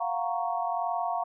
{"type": "chord", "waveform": "sine", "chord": "Gb major seventh", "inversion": "third", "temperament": "equal", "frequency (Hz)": [698.5, 740, 932.3, 1108.7], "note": ["F5", "Gb5", "Bb5", "Db6"], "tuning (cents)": [0, 0, 0, 0], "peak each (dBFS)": [-30, -34, -33, -35], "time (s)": [0, 1.24], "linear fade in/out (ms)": 10, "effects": []}